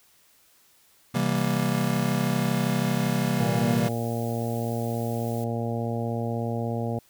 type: chord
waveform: square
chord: C dominant seventh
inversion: none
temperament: just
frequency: 130.81 / 163.52 / 196.22 / 235.5 Hz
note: C3 / E3 / G3 / Bb3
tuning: 0 / -14 / +2 / +18 cents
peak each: -29 dBFS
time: 1.14-3.89 s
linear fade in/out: 10 ms
type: noise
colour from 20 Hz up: blue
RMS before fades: -45 dBFS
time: 1.36-5.44 s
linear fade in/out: 0 ms
type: harmonic tone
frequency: 116.54 Hz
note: A#2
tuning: in tune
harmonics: 1 / 2 / 3 / 4 / 5 / 6 / 7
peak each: -29 / -31 / -38 / -34 / -36 / -37 / -39 dBFS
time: 3.4-6.99 s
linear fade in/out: 5 ms
effects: white hiss -60 dBFS RMS until 7.09 s